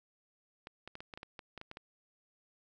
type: clicks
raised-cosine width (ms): 0.3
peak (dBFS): -29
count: 12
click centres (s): 0.671 / 0.876 / 0.954 / 1.005 / 1.138 / 1.175 / 1.231 / 1.392 / 1.577 / 1.614 / 1.714 / 1.771
effects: none